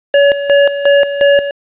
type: tone with tremolo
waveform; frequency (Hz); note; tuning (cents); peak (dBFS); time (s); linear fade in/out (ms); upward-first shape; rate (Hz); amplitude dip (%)
square; 566; C#5; +36; -6; 0.14-1.51; 2; square; 2.8; 70
effects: resampled to 8000 Hz + 8-bit